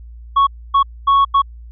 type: tone bursts at uneven times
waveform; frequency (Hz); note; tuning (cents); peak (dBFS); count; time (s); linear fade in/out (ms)
triangle; 1108.7; C#6; 0; -7; 4; 0.36-0.47 / 0.74-0.83 / 1.07-1.25 / 1.34-1.42; 10
effects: added 58 Hz sine -33 dBFS peak until 1.71 s + resampled to 11025 Hz